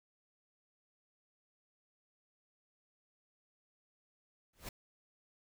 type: noise with exponential growth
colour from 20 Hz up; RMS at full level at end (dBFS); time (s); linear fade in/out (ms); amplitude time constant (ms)
pink; -39; 4.53-4.69; 5; 33
effects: none